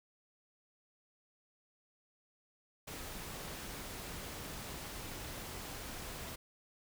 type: noise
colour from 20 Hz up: pink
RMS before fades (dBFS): -45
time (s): 2.87-6.36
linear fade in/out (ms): 10
effects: none